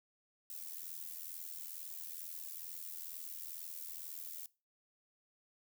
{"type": "noise with amplitude modulation", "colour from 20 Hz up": "violet", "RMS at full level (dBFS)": -43, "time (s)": [0.5, 4.46], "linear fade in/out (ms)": 2, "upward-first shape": "sine", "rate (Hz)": 82.2, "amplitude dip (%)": 75, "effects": ["noise-tail reverb RT60 0.3 s tail -21 dB re dry"]}